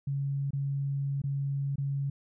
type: tone with dropouts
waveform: sine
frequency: 139.2 Hz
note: C#3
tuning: 8 cents sharp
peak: -28 dBFS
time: 0.07-2.1 s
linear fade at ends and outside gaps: 5 ms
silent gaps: 0.507-0.532 / 1.218-1.238 / 1.758-1.781 s
effects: none